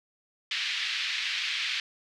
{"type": "band-pass noise", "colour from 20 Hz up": "pink", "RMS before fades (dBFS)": -31, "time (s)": [0.51, 1.8], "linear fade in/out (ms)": 2, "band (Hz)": [2000, 4300], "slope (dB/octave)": 24, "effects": []}